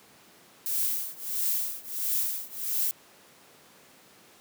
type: noise with tremolo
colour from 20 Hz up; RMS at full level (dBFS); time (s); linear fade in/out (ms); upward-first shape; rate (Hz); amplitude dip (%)
violet; -26; 0.66-2.91; 0; triangle; 1.5; 95
effects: pink hiss -55 dBFS RMS until 4.4 s + high-pass 200 Hz 12 dB/octave